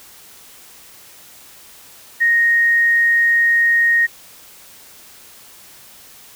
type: tone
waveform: sine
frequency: 1864.7 Hz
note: A#6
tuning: in tune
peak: -11 dBFS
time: 2.2-4.07 s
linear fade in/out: 20 ms
effects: white hiss -43 dBFS RMS until 6.35 s